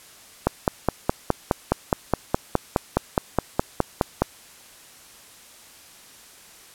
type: click train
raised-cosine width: 1 ms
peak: -3 dBFS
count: 19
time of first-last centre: 0.47-4.22 s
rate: 4.8 Hz
effects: white hiss -48 dBFS RMS until 6.74 s + low-pass 12000 Hz 12 dB/octave